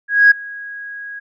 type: tone with ADSR envelope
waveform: sine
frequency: 1650 Hz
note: G#6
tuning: 12 cents flat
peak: -3 dBFS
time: 0.08-1.2 s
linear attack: 230 ms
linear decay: 11 ms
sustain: -24 dB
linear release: 16 ms
effects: tanh soft clip ceiling 0 dBFS